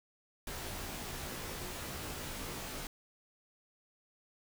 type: noise with comb filter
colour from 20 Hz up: pink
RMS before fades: -42 dBFS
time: 0.47-2.87 s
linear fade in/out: 2 ms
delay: 18 ms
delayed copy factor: -0.9
effects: none